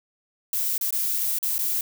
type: noise with dropouts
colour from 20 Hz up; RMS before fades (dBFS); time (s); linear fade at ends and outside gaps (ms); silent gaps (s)
violet; -25; 0.53-1.81; 2; 0.779-0.811 / 0.907-0.925 / 1.386-1.428 / 1.582-1.589
effects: none